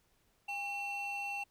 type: tone pair together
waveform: triangle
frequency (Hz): 805 / 2708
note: G5 / E7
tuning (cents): +46 / +46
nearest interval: octave + major sixth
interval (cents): 2100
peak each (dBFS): -37 / -35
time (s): 0.48-1.44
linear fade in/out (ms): 10
effects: tanh soft clip ceiling -32 dBFS + pink hiss -73 dBFS RMS until 1.5 s